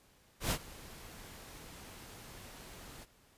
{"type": "noise with ADSR envelope", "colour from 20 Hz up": "pink", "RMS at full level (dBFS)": -31, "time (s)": [0.4, 3.06], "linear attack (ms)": 110, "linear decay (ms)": 69, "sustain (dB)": -20, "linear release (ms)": 32, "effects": ["pink hiss -66 dBFS RMS until 3.37 s", "resampled to 32000 Hz"]}